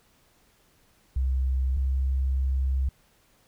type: tone pair in turn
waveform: sine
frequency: 65.2 / 66.19 Hz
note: C2 / C2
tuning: -5 / +21 cents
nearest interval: unison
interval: 26 cents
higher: second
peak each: -22 dBFS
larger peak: neither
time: 1.16-1.77 / 1.77-2.89 s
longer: second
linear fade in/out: 5 ms
effects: pink hiss -63 dBFS RMS until 3.47 s